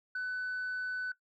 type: tone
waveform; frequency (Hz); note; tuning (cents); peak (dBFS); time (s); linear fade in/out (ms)
sine; 1500; F#6; +23; -31; 0.15-1.12; 5
effects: noise-tail reverb RT60 0.1 s tail -18 dB re dry + tanh soft clip ceiling -32 dBFS